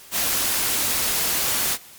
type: noise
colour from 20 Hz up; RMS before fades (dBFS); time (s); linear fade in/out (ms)
white; -22; 0.11-1.78; 50
effects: white hiss -45 dBFS RMS until 1.98 s + MP3 96 kbps